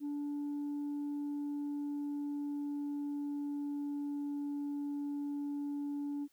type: tone with pitch glide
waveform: sine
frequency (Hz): 289.8 to 287.5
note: D4 to D4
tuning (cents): -23 to -37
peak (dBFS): -33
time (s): 0-6.28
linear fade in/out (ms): 50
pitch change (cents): -14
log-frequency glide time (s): 1.19-4.66
effects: tanh soft clip ceiling -34 dBFS + white hiss -73 dBFS RMS until 6.32 s